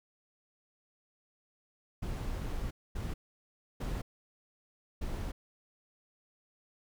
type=noise bursts at uneven times; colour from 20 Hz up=brown; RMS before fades=-36 dBFS; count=4; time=2.02-2.71 / 2.95-3.14 / 3.8-4.02 / 5.01-5.32 s; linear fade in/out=10 ms; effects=none